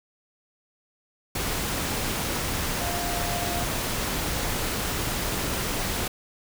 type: tone in noise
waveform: sine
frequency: 698.5 Hz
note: F5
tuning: in tune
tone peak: -32 dBFS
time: 2.8-3.63 s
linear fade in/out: 5 ms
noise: pink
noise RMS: -28 dBFS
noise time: 1.35-6.08 s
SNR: -7 dB
effects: none